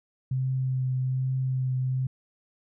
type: tone with vibrato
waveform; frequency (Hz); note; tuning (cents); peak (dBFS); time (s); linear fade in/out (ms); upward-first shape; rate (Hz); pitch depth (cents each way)
sine; 129.9; C3; -12; -24; 0.31-2.07; 5; triangle; 1.2; 16
effects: none